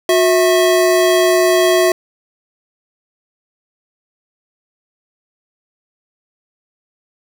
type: tone pair together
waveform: square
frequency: 363.1 / 653.2 Hz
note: F#4 / E5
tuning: -33 / -16 cents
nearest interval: minor seventh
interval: 1017 cents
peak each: -13 / -14 dBFS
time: 0.09-1.92 s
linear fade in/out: 2 ms
effects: none